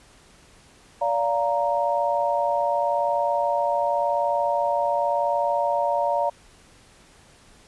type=chord; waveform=sine; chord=Bb major; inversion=first; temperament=equal with one note detuned; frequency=577.6 / 698.5 / 932.3 Hz; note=D5 / F5 / Bb5; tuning=-29 / 0 / 0 cents; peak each=-24 / -25 / -24 dBFS; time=1.01-6.3 s; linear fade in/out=10 ms; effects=pink hiss -53 dBFS RMS until 7.67 s + resampled to 24000 Hz